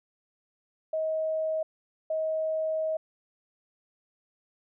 sine tone bursts at uneven times, 633 Hz, D#5, 30 cents sharp, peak -26 dBFS, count 2, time 0.93-1.63 / 2.1-2.97 s, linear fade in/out 5 ms, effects none

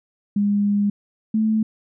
sine tone pair in turn, 203.9 / 218.4 Hz, G#3 / A3, -32 / -13 cents, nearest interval minor second, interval 119 cents, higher second, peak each -16 dBFS, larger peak neither, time 0.36-0.9 / 1.34-1.63 s, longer first, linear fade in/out 5 ms, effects none

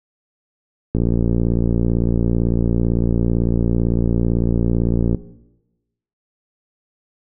click train, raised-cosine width 3 ms, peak -5 dBFS, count 244, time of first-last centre 0.95-5.147 s, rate 57.9 Hz, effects noise-tail reverb RT60 1.0 s tail -17 dB re dry

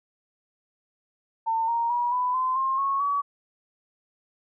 sine tone with pitch steps, 902 / 932.2 / 963.4 / 995.6 / 1029 / 1063.4 / 1099 / 1135.8 Hz, A5 / A#5 / B5 / B5 / C6 / C6 / C#6 / C#6, +43 / 0 / -43 / +14 / -29 / +28 / -15 / +42 cents, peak -22 dBFS, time 1.46-3.22 s, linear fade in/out 20 ms, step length 220 ms, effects none

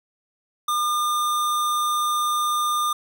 square tone, 1206 Hz, D6, 46 cents sharp, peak -21 dBFS, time 0.68-2.93 s, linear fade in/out 5 ms, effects none

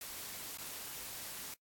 white noise with dropouts, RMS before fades -45 dBFS, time 0.01-1.54 s, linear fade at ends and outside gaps 2 ms, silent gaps 0.574-0.584 s, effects noise-tail reverb RT60 0.1 s tail -24 dB re dry + AAC 64 kbps

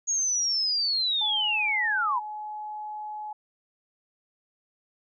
sine linear sweep, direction down, 6660 to 909 Hz, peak -23 dBFS, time 0.07-2.2 s, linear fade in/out 20 ms
sine tone, 848 Hz, G#5, 36 cents sharp, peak -33 dBFS, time 1.21-3.33 s, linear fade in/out 5 ms
effects none

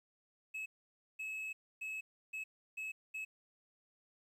triangle tone bursts at uneven times, 2583 Hz, E7, 36 cents flat, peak -38 dBFS, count 6, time 0.54-0.66 / 1.19-1.53 / 1.81-2.01 / 2.33-2.44 / 2.77-2.92 / 3.14-3.25 s, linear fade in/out 10 ms, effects 12-bit

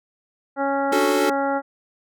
harmonic tone, 276.7 Hz, C#4, 3 cents flat, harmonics 1 / 2 / 3 / 4 / 5 / 6 / 7, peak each -26 / -24 / -24 / -36 / -28 / -40 / -39 dBFS, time 0.56-1.62 s, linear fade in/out 50 ms
square chord, D major seventh, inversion third, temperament equal, 277.2 / 293.7 / 370 / 440 Hz, C#4 / D4 / F#4 / A4, 0 / 0 / 0 / 0 cents, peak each -24 dBFS, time 0.92-1.3 s, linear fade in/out 5 ms
effects none

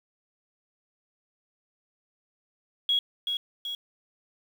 sine tone with echo, 3322 Hz, G#7, in tune, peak -21 dBFS, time 2.89-2.99 s, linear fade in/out 2 ms, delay 380 ms, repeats 2, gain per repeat -5 dB, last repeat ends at 3.75 s, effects 8-bit

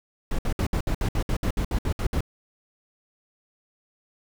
brown noise bursts, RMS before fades -24 dBFS, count 14, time 0.31-2.207 s, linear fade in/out 2 ms, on 77 ms, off 63 ms, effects none

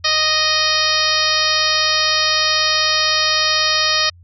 harmonic tone, 621 Hz, D#5, 3 cents flat, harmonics 1 / 2 / 3 / 4 / 5 / 6 / 7 / 8 / 9, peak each -27 / -22 / -22 / -24 / -24 / -23 / -21 / -21 / -23 dBFS, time 0.04-4.1 s, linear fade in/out 10 ms, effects added 87 Hz sine -42 dBFS peak until 4.23 s

